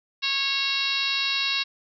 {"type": "harmonic tone", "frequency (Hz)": 549, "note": "C#5", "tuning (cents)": -17, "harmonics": [2, 3, 4, 5, 6, 7, 8, 9, 10], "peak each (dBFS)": [-36, -36, -33, -28, -35, -27, -31, -35, -37], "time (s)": [0.22, 1.64], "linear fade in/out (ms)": 20, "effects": []}